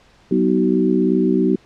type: harmonic tone with a mistuned harmonic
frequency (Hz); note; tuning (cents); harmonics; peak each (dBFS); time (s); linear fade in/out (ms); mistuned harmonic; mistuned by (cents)
63; B1; +35; 3 / 4 / 5 / 6; -19 / -19 / -19 / -19; 0.31-1.56; 5; 4; -34
effects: pink hiss -52 dBFS RMS until 1.65 s + low-pass 5000 Hz 12 dB/octave